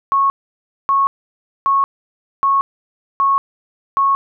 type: tone bursts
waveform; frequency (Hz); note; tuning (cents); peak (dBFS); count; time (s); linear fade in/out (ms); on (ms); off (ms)
sine; 1100; C#6; -14; -11; 6; 0.12-4.15; 0; 180; 590
effects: none